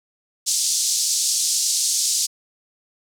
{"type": "band-pass noise", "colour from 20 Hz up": "white", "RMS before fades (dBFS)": -21, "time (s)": [0.46, 2.27], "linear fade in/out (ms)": 20, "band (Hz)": [4600, 8200], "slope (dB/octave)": 24, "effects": []}